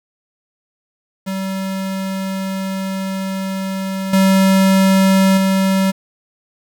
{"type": "tone with level steps", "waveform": "square", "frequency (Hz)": 191.8, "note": "G3", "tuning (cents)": -37, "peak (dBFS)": [-20, -10, -13], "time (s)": [1.26, 5.92], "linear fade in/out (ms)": 20, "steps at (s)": [4.13, 5.37], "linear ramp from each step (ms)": 5, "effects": ["7-bit"]}